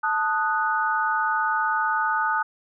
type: chord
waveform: sine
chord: D# diminished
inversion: second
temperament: equal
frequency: 880 / 1244.5 / 1480 Hz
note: A5 / D#6 / F#6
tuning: 0 / 0 / 0 cents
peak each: -25 dBFS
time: 0.03-2.43 s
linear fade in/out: 10 ms
effects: none